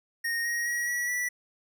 square tone with pitch steps, 1857 / 1881.8 / 1907 / 1932.5 / 1958.4 Hz, A#6 / A#6 / A#6 / B6 / B6, -7 / +16 / +39 / -38 / -15 cents, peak -28 dBFS, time 0.24-1.29 s, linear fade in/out 10 ms, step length 210 ms, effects none

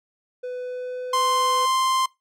triangle tone with pitch glide, 498.9 to 502.4 Hz, B4 to B4, +17 to +30 cents, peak -26 dBFS, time 0.43-1.66 s, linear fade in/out 10 ms, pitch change +13 cents, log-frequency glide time 0.62-1.02 s
45% pulse tone, 1046 Hz, C6, 1 cent flat, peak -19 dBFS, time 1.13-2.06 s, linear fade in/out 5 ms
effects noise-tail reverb RT60 0.2 s tail -22 dB re dry + low-pass 11000 Hz 12 dB/octave

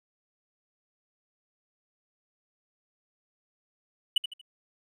triangle tone with echo, 2960 Hz, F#7, in tune, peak -18 dBFS, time 4.16-4.18 s, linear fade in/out 5 ms, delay 78 ms, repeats 3, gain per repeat -9 dB, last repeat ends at 4.414 s, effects none

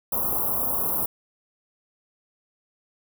white band-stop noise, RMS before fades -25 dBFS, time 0.12-1.06 s, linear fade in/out 5 ms, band 1200 to 11000 Hz, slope 48 dB/octave, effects none

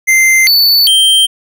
square tone with pitch steps, 2083 / 4484 / 3150 Hz, C7 / C#8 / G7, -8 / +19 / +8 cents, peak -6 dBFS, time 0.07-1.27 s, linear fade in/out 20 ms, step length 400 ms, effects none

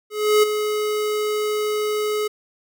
square tone with ADSR envelope, 423.5 Hz, G#4, 34 cents sharp, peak -12 dBFS, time 0.1-2.28 s, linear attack 330 ms, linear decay 12 ms, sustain -9 dB, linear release 11 ms, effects none

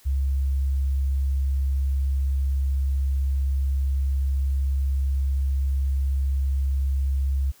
sine tone, 67.9 Hz, C#2, 35 cents flat, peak -20 dBFS, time 0.05-7.52 s, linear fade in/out 20 ms, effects white hiss -55 dBFS RMS until 7.6 s

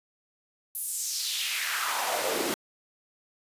pink noise with high-pass filter sweep, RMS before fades -30 dBFS, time 0.75-2.54 s, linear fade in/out 0 ms, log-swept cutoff 12000 to 280 Hz, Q 2.4, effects resampled to 32000 Hz

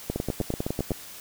two click trains, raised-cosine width 2 ms, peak -14 / -13 dBFS, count 7 / 9, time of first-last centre 0.16-0.918 / 0.1-0.907 s, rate 7.92 / 9.91 Hz, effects white hiss -43 dBFS RMS until 1.2 s

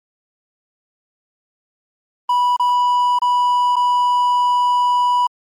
triangle tone with dropouts, 982 Hz, B5, 10 cents flat, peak -11 dBFS, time 2.29-5.27 s, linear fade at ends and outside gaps 5 ms, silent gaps 2.565-2.596 / 3.189-3.218 / 3.758-3.764 s, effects Opus 24 kbps

